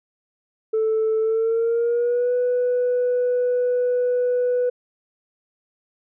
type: tone with pitch glide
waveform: sine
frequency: 440 to 493.9 Hz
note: A4 to B4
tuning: 0 to 0 cents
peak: -16 dBFS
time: 0.73-4.7 s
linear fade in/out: 10 ms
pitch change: +200 cents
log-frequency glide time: 1.2-2.33 s
effects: tanh soft clip ceiling -15 dBFS